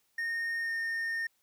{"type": "tone with pitch glide", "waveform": "triangle", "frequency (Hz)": [1842, 1828.2], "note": ["A#6", "A#6"], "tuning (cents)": [-21, -34], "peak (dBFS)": -29, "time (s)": [0.18, 1.27], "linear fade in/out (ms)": 5, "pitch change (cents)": -13, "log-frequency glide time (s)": [0.6, 0.72], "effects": ["white hiss -73 dBFS RMS until 1.42 s"]}